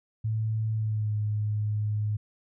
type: tone with pitch glide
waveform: sine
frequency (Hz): 110 to 105.7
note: A2 to G#2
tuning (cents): 0 to +31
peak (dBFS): -25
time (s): 0.24-2.17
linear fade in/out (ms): 10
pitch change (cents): -69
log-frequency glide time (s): 0.73-1.14
effects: none